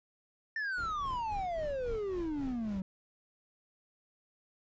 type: exponential sweep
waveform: triangle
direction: down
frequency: 1808 to 185 Hz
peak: -31 dBFS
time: 0.56-2.82 s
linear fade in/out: 2 ms
type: noise with tremolo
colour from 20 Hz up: brown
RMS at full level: -43 dBFS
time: 0.77-2.81 s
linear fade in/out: 10 ms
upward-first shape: sine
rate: 3.7 Hz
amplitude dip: 65%
effects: resampled to 16000 Hz